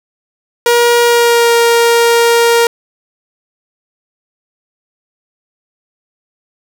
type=tone with pitch glide; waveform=sawtooth; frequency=475.5 to 467.9 Hz; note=A#4 to A#4; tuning=+34 to +6 cents; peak=-3 dBFS; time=0.66-2.67 s; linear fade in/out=2 ms; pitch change=-28 cents; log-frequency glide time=1.02-1.54 s; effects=none